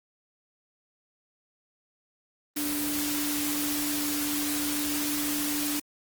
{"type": "tone in noise", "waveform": "sine", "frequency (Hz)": 293.7, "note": "D4", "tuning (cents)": 0, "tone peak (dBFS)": -30, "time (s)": [2.56, 5.8], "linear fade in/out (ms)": 10, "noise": "white", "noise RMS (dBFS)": -31, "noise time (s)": [2.56, 5.8], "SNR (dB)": -2, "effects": ["Opus 24 kbps"]}